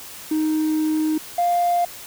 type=tone pair in turn; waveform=triangle; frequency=311.1 / 699.8 Hz; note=D#4 / F5; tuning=0 / +3 cents; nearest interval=octave + major second; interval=1403 cents; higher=second; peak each=-15 / -13 dBFS; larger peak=second; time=0.31-1.18 / 1.38-1.85 s; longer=first; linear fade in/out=5 ms; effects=tanh soft clip ceiling -13 dBFS + white hiss -38 dBFS RMS until 2.06 s